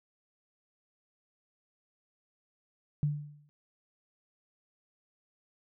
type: tone with exponential decay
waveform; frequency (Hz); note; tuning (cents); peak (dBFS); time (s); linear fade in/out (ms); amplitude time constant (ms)
sine; 147.3; D3; +6; -23; 3.03-3.49; 0; 98
effects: none